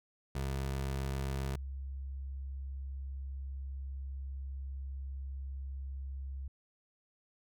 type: tone pair in turn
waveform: 25% pulse / sine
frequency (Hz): 67.5 / 67.5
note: C#2 / C#2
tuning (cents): -45 / -45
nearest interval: unison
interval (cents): 0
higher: neither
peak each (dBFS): -30 / -38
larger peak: first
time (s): 0.35-1.56 / 1.56-6.48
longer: second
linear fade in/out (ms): 5
effects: none